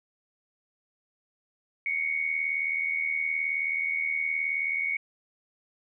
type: tone pair together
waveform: sine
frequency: 2152 / 2231 Hz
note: C7 / C#7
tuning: +48 / +11 cents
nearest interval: minor second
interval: 63 cents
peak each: -32 / -27 dBFS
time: 1.86-4.97 s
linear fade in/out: 2 ms
effects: none